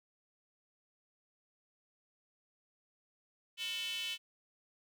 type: tone with high-pass filter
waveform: square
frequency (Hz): 202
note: G#3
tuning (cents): -48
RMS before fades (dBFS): -39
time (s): 3.57-4.18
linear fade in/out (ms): 50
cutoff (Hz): 2900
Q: 7.6
effects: none